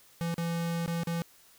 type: tone with dropouts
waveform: square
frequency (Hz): 168.5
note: E3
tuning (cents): +38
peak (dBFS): -30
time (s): 0.21-1.22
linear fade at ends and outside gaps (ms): 0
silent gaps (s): 0.342-0.381 / 0.861-0.878 / 1.034-1.072
effects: white hiss -59 dBFS RMS until 1.58 s